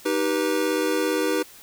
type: chord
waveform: square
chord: Eb augmented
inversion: none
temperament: just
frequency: 311.1 / 388.9 / 486.1 Hz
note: Eb4 / G4 / B4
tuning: 0 / -14 / -28 cents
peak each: -26 / -27 / -26 dBFS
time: 0.05-1.43 s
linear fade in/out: 10 ms
effects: white hiss -47 dBFS RMS until 1.62 s